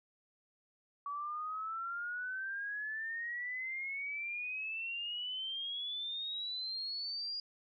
sine exponential sweep, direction up, 1136 to 4859 Hz, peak -37 dBFS, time 1.06-7.4 s, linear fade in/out 2 ms, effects none

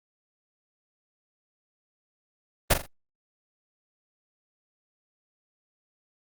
pink noise with echo, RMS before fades -18 dBFS, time 2.7-2.74 s, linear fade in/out 10 ms, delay 42 ms, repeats 3, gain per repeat -9 dB, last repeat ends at 2.866 s, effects Opus 32 kbps

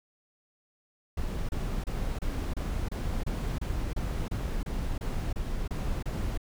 brown noise bursts, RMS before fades -31 dBFS, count 15, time 1.17-6.376 s, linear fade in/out 5 ms, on 320 ms, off 29 ms, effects none

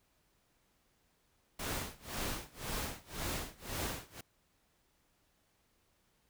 pink noise with tremolo, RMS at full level -37 dBFS, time 1.59-4.21 s, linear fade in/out 5 ms, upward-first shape sine, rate 1.9 Hz, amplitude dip 95%, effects pink hiss -74 dBFS RMS until 6.29 s

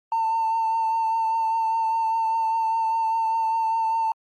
triangle tone with vibrato, 899 Hz, A5, 37 cents sharp, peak -17 dBFS, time 0.12-4.12 s, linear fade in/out 2 ms, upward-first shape sine, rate 5 Hz, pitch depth 20 cents each way, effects tanh soft clip ceiling -17 dBFS + Opus 48 kbps

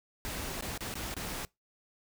pink noise with dropouts, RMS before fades -38 dBFS, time 0.25-1.45 s, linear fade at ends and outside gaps 0 ms, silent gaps 0.609-0.624 / 0.776-0.807 / 0.94-0.954 / 1.141-1.166 s, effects noise-tail reverb RT60 0.2 s tail -24 dB re dry

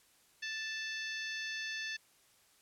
harmonic tone with a mistuned harmonic, 880 Hz, A5, in tune, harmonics 2 / 3 / 4 / 5 / 6 / 7, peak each -40 / -44 / -46 / -48 / -50 / -51 dBFS, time 0.42-1.97 s, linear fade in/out 10 ms, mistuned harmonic 5, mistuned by +16 cents, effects white hiss -67 dBFS RMS until 2.61 s + low-pass 12000 Hz 12 dB/octave

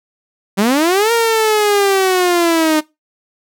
sawtooth linear two-way sweep, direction up then down, 186.9 to 468.3 to 304.3 Hz, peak -7 dBFS, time 0.57-2.81 s, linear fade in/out 20 ms, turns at 1.12 s, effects noise-tail reverb RT60 0.2 s tail -20 dB re dry

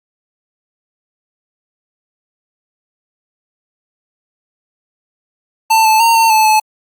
square tone with pitch steps, 890 / 874 / 919 / 905 / 872 / 864 Hz, A5 / A5 / A#5 / A5 / A5 / A5, +20 / -12 / -25 / +48 / -16 / -32 cents, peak -8 dBFS, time 5.7-6.6 s, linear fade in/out 10 ms, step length 150 ms, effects Opus 48 kbps

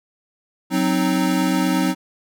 square chord, C diminished, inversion second, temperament equal with one note detuned, 185 / 261.6 / 310.2 Hz, Gb3 / C4 / Eb4, 0 / 0 / -5 cents, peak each -22 dBFS, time 0.7-1.95 s, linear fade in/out 50 ms, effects none

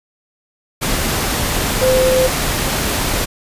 sine tone in noise, 516 Hz, C5, 24 cents flat, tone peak -11 dBFS, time 1.81-2.28 s, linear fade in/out 20 ms, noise pink, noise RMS -18 dBFS, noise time 0.81-3.26 s, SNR +4 dB, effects resampled to 32000 Hz

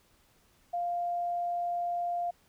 sine tone, 698.5 Hz, F5, in tune, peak -29 dBFS, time 0.73-2.31 s, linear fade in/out 10 ms, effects pink hiss -66 dBFS RMS until 2.48 s

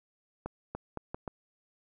accelerating click train, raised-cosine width 1 ms, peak -22 dBFS, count 5, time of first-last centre 0.46-1.278 s, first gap 290 ms, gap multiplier 0.77, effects none

